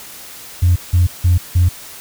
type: tone bursts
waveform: sine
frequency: 88.3 Hz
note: F2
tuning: 20 cents sharp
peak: -7 dBFS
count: 4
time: 0.62-1.69 s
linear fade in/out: 10 ms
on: 140 ms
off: 170 ms
effects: tanh soft clip ceiling -5 dBFS + white hiss -35 dBFS RMS until 2 s